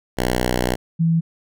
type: tone pair in turn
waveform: 5% pulse / sine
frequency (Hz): 61.74 / 164.83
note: B1 / E3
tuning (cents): 0 / 0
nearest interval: octave + perfect fourth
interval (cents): 1700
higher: second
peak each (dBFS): -7 / -14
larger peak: first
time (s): 0.17-0.76 / 0.99-1.21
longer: first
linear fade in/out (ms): 20
effects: none

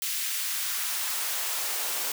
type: noise with high-pass filter sweep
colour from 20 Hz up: white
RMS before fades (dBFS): -30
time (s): 0.02-2.12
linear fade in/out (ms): 2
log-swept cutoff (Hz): 2400 to 360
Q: 0.89
effects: none

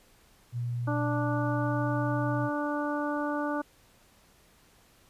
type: tone with pitch glide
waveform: sine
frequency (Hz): 120.4 to 122.65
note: B2 to B2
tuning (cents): -44 to -12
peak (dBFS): -29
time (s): 0.52-2.5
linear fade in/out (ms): 50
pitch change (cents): +32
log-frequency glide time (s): 1.37-2.16
type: harmonic tone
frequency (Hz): 293.7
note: D4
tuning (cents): 0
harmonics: 1 / 2 / 3 / 4 / 5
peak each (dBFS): -31 / -34 / -36 / -37 / -38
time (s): 0.87-3.62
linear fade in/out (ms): 10
effects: pink hiss -61 dBFS RMS until 5.09 s + resampled to 32000 Hz

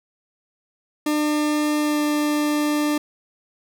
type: tone with pitch glide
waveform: 40% pulse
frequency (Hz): 300.1 to 297.7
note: D4 to D4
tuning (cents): +38 to +24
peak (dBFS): -18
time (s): 1.06-2.98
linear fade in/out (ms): 5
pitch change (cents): -14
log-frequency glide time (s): 1.79-2.01
effects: none

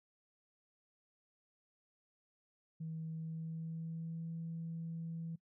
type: tone with pitch glide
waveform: sine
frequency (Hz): 160.7 to 164.84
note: E3 to E3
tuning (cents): -44 to 0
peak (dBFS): -39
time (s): 2.8-5.36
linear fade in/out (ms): 10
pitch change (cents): +44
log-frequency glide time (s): 3.11-4.3
effects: noise-tail reverb RT60 0.1 s tail -22 dB re dry + tanh soft clip ceiling -35 dBFS

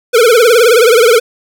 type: tone with vibrato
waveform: square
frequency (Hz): 466.2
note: A#4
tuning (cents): 0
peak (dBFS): -5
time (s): 0.13-1.2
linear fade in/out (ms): 20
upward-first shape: triangle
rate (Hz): 19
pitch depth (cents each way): 160
effects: none

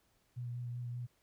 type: tone with vibrato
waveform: sine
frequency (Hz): 121.5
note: B2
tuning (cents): -28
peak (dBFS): -38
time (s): 0.36-1.07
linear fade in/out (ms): 20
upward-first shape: sine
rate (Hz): 5.2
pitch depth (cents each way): 18
effects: pink hiss -74 dBFS RMS until 1.22 s

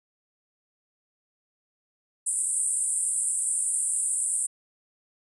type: band-pass noise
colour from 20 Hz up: pink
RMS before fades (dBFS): -27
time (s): 2.26-4.47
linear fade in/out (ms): 10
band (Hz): 8200 to 9600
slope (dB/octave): 96
effects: none

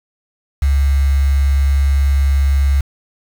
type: tone with quantisation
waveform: sine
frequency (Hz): 69.2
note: C#2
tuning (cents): -2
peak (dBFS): -10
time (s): 0.62-2.81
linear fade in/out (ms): 5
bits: 5
effects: none

